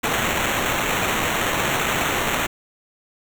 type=noise with sample-and-hold; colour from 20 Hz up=white; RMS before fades=-22 dBFS; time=0.03-2.47 s; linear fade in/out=10 ms; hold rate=4900 Hz; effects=none